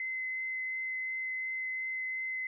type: tone with vibrato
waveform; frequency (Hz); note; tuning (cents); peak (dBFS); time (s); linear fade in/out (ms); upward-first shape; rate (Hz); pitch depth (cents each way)
sine; 2050; C7; -36; -33; 0-2.47; 2; triangle; 2.8; 8
effects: none